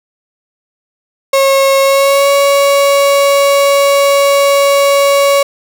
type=tone with pitch glide; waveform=35% pulse; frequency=544 to 560.3 Hz; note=C#5 to C#5; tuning=-33 to +18 cents; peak=-5 dBFS; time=1.33-5.43 s; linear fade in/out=5 ms; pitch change=+51 cents; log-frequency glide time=1.81-2.3 s; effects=none